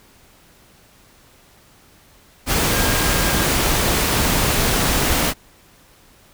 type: tone in noise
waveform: sine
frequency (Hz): 1614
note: G#6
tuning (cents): -50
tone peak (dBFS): -28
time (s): 2.71-3.48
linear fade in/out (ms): 50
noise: pink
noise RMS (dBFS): -18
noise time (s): 2.46-5.34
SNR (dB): -13
effects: pink hiss -51 dBFS RMS until 6.33 s